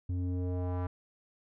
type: tone with low-pass filter sweep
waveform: square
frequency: 90 Hz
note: F#2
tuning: 47 cents flat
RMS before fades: -33 dBFS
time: 0.09-0.87 s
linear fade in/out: 5 ms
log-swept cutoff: 190 to 1200 Hz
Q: 1.6
effects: none